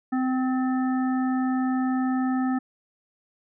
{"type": "harmonic tone with a mistuned harmonic", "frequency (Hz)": 258.1, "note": "C4", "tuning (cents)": -23, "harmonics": [1, 3, 5, 7], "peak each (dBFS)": [-22, -32, -36, -39], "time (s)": [0.12, 2.59], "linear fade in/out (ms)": 10, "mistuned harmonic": 7, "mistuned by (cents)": -26, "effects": []}